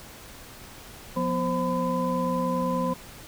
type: tone cluster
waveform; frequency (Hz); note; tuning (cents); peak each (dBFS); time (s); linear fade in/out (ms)
sine; 177.2 / 247.5 / 523 / 1009; F3 / B3 / C5 / B5; +25 / +4 / -1 / +37; -29; 1.16-2.94; 10
effects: pink hiss -45 dBFS RMS until 3.27 s